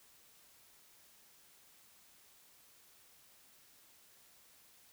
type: silence
effects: white hiss -64 dBFS RMS until 4.92 s